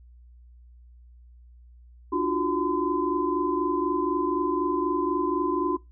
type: tone cluster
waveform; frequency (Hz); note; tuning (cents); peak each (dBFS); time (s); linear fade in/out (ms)
sine; 296.6 / 345.4 / 369.4 / 1020; D4 / F4 / F#4 / C6; +17 / -19 / -3 / -44; -28; 2.12-5.77; 10
effects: noise-tail reverb RT60 0.2 s tail -21 dB re dry + added 60 Hz sine -48 dBFS peak until 5.91 s